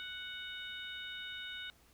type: harmonic tone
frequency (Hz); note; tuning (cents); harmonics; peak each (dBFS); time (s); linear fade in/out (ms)
740; F#5; 0; 2 / 3 / 4 / 5; -46 / -51 / -48 / -46; 0-1.7; 0
effects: added 60 Hz sine -69 dBFS peak until 1.93 s + pink hiss -66 dBFS RMS until 1.93 s